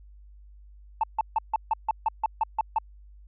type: tone bursts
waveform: sine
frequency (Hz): 880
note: A5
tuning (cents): 0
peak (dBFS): -19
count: 11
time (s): 1.01-2.785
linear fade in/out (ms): 2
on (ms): 25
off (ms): 150
effects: tanh soft clip ceiling -17 dBFS + added 50 Hz sine -47 dBFS peak until 3.27 s